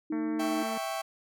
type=tone; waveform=sine; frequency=311.1 Hz; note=D#4; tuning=in tune; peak=-29 dBFS; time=0.1-0.63 s; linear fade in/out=5 ms
type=harmonic tone; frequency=224.7 Hz; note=A3; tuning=37 cents sharp; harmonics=1 / 2 / 3 / 4 / 5 / 6 / 7 / 8 / 9 / 10; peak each=-36 / -42 / -46 / -48 / -50 / -52 / -53 / -54 / -55 / -56 dBFS; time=0.12-0.78 s; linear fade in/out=5 ms
type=chord; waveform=40% pulse; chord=C# diminished; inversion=first; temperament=equal; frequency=659.3 / 784 / 1108.7 Hz; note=E5 / G5 / C#6; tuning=0 / 0 / 0 cents; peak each=-34 / -35 / -38 dBFS; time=0.39-1.02 s; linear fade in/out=10 ms
effects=none